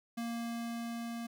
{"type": "tone with level ramp", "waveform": "square", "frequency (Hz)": 233.1, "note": "A#3", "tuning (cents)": 0, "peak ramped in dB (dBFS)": [-36, -39], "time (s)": [0.17, 1.27], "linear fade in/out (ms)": 10, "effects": []}